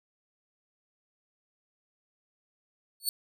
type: tone with exponential growth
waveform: 15% pulse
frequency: 4435 Hz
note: C#8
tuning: in tune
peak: -16 dBFS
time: 3-3.09 s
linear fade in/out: 1 ms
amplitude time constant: 19 ms
effects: none